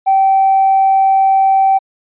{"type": "tone with hard clipping", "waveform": "sine", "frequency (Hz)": 774, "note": "G5", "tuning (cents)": -22, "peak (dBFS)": -8, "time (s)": [0.06, 1.79], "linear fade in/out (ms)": 20, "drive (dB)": 1, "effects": ["resampled to 8000 Hz"]}